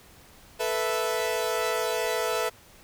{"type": "chord", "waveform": "sawtooth", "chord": "A suspended second", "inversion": "none", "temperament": "equal", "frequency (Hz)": [440, 493.9, 659.3], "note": ["A4", "B4", "E5"], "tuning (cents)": [0, 0, 0], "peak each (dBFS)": -26, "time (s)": [0.59, 2.5], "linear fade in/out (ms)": 20, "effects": ["pink hiss -53 dBFS RMS until 2.83 s"]}